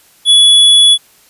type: tone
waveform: square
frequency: 3400 Hz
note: G#7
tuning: 40 cents sharp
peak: -4 dBFS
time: 0.25-0.98 s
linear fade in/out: 50 ms
effects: white hiss -47 dBFS RMS until 1.29 s + resampled to 32000 Hz